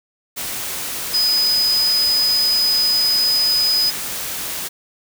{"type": "tone in noise", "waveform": "sine", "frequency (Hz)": 5000, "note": "D#8", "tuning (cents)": 8, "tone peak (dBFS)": -14, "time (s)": [1.13, 3.91], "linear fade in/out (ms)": 20, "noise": "white", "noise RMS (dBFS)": -26, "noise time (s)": [0.36, 4.69], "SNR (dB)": 9, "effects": []}